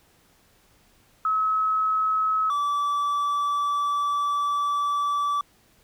sine / triangle tone pair in turn, 1286 / 1156.5 Hz, E6 / D6, -43 / -27 cents, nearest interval major second, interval 184 cents, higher first, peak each -20 dBFS, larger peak neither, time 1.25-2.5 / 2.5-5.41 s, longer second, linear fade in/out 2 ms, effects pink hiss -60 dBFS RMS until 5.83 s

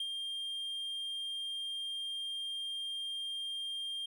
triangle tone with ADSR envelope, 3200 Hz, G7, 35 cents sharp, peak -32 dBFS, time 0-4.06 s, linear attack 4 ms, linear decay 55 ms, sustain -3 dB, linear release 6 ms, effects none

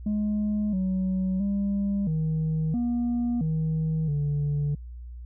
sine tone with pitch steps, 209.8 / 187.4 / 199.9 / 157.8 / 239.6 / 158.4 / 145.6 Hz, G#3 / F#3 / G3 / D#3 / A#3 / D#3 / D3, +18 / +22 / +34 / +25 / +48 / +31 / -15 cents, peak -21 dBFS, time 0.06-4.75 s, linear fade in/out 5 ms, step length 670 ms, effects tanh soft clip ceiling -22 dBFS + added 60 Hz sine -37 dBFS peak until 5.25 s

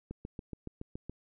click train, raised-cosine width 3 ms, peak -27 dBFS, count 8, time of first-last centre 0.11-1.096 s, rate 7.1 Hz, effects none

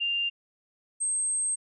sine tone pair in turn, 2794 / 8373 Hz, F7 / C9, 0 / 0 cents, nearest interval octave + perfect fifth, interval 1900 cents, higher second, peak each -25 dBFS, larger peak neither, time 0-0.3 / 1-1.56 s, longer second, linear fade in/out 20 ms, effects none

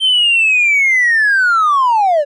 triangle linear sweep, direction down, 3136 to 554.4 Hz, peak -6 dBFS, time 0-2.25 s, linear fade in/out 50 ms, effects tanh soft clip ceiling -5 dBFS + resampled to 24000 Hz

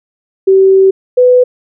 sine tone pair in turn, 384.1 / 498.8 Hz, G4 / B4, -35 / +17 cents, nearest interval perfect fourth, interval 452 cents, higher second, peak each -3 dBFS, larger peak neither, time 0.47-0.91 / 1.17-1.44 s, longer first, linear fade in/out 10 ms, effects none

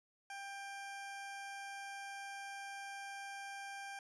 20% pulse tone, 793 Hz, G5, 20 cents sharp, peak -40 dBFS, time 0.3-3.99 s, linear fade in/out 2 ms, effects resampled to 22050 Hz

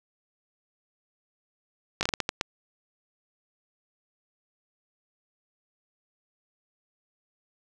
slowing click train, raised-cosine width 0.2 ms, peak -8 dBFS, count 8, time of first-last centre 2.01-2.411 s, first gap 19 ms, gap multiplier 1.36, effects none

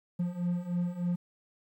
triangle beating tone pair, 173.9 / 177.2 Hz, F3 / F3, -7 / +25 cents, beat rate 3.3 Hz, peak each -32 / -29 dBFS, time 0.19-1.16 s, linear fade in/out 10 ms, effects 11-bit

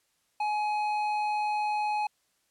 sine tone with hard clipping, 842 Hz, G#5, 24 cents sharp, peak -28 dBFS, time 0.4-2.07 s, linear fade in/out 5 ms, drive 8 dB, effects white hiss -72 dBFS RMS until 2.5 s + low-pass 11000 Hz 12 dB/octave

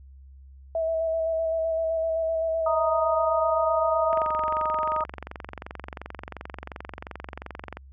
sine tone with vibrato, 650 Hz, E5, 24 cents flat, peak -23 dBFS, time 0.75-4.22 s, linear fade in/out 2 ms, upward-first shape square, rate 7.8 Hz, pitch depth 16 cents each way
harmonic tone, 311.1 Hz, D#4, in tune, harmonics 2 / 3 / 4, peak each -30 / -28 / -26 dBFS, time 2.66-5.04 s, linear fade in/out 5 ms
click train, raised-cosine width 0.5 ms, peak -20 dBFS, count 84, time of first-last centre 4.13-7.77 s, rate 22.8 Hz
effects added 67 Hz sine -45 dBFS peak until 7.92 s

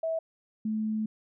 sine tone pair in turn, 650 / 216.9 Hz, E5 / A3, -24 / -25 cents, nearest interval octave + perfect fifth, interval 1901 cents, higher first, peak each -27 dBFS, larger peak neither, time 0.03-0.19 / 0.65-1.06 s, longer second, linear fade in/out 5 ms, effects none

